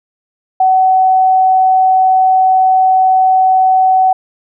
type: tone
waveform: sine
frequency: 753 Hz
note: F#5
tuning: 30 cents sharp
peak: -6 dBFS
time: 0.6-4.13 s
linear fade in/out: 5 ms
effects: none